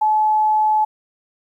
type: tone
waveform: sine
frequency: 859 Hz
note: A5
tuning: 42 cents flat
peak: -13 dBFS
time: 0.01-0.85 s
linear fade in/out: 10 ms
effects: 9-bit